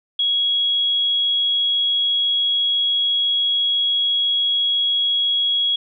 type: tone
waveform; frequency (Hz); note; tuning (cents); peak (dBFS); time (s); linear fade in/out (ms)
sine; 3322; G#7; 0; -16; 0.19-5.76; 5
effects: none